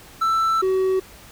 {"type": "tone pair in turn", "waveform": "triangle", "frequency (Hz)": [1328, 377.6], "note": ["E6", "F#4"], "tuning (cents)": [12, 35], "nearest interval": "octave + minor seventh", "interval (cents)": 2177, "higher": "first", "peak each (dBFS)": -15, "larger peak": "neither", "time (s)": [[0.21, 0.62], [0.62, 1]], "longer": "first", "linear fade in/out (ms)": 10, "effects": ["pink hiss -45 dBFS RMS until 1.31 s"]}